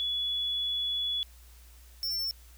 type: tone pair in turn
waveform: sine / square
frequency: 3403 / 5402 Hz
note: G#7 / E8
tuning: +41 / +42 cents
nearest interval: minor sixth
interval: 801 cents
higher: second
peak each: -28 / -30 dBFS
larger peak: first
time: 0-1.23 / 2.03-2.31 s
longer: first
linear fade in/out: 0 ms
effects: added 60 Hz sine -51 dBFS peak until 2.57 s + white hiss -59 dBFS RMS until 2.57 s